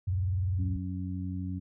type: tone with vibrato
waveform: sine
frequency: 92.2 Hz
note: F#2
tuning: 6 cents flat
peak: -26 dBFS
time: 0.07-0.77 s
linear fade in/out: 10 ms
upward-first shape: sine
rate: 20 Hz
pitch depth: 210 cents each way
type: harmonic tone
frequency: 91.9 Hz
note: F#2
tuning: 11 cents flat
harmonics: 1 / 2 / 3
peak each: -34 / -37 / -39 dBFS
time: 0.58-1.6 s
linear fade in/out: 20 ms
effects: none